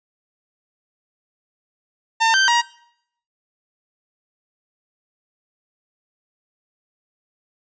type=tone with pitch steps; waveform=sawtooth; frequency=903 / 1559 / 948 Hz; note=A5 / G6 / A#5; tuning=+45 / -10 / +29 cents; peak=-10 dBFS; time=2.2-2.62 s; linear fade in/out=20 ms; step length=140 ms; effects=noise-tail reverb RT60 0.7 s tail -21 dB re dry + resampled to 16000 Hz